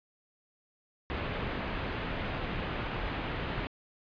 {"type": "low-pass noise", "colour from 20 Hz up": "pink", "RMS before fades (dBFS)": -35, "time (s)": [1.1, 3.67], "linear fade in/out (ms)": 0, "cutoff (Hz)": 3100, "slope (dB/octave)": 24, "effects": ["resampled to 11025 Hz"]}